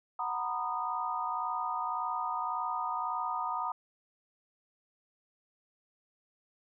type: chord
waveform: sine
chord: B major seventh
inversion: second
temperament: just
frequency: 740.8 / 926 / 987.8 / 1234.7 Hz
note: F#5 / A#5 / B5 / D#6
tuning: +2 / -12 / 0 / -14 cents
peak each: -39 / -36 / -38 / -35 dBFS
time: 0.19-3.72 s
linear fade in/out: 5 ms
effects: none